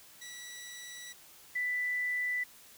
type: tone pair in turn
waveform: 15% pulse / sine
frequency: 1953 / 1983.7 Hz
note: B6 / B6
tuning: -20 / +7 cents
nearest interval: unison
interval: 27 cents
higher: second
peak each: -38 / -30 dBFS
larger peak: second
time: 0.21-1.13 / 1.55-2.44 s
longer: first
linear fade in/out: 10 ms
effects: white hiss -56 dBFS RMS until 2.77 s